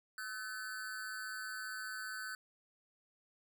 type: tone with amplitude modulation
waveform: square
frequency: 1513 Hz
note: F#6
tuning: 38 cents sharp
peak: -38 dBFS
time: 0.18-2.35 s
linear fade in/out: 2 ms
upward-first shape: sine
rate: 215 Hz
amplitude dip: 85%
effects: none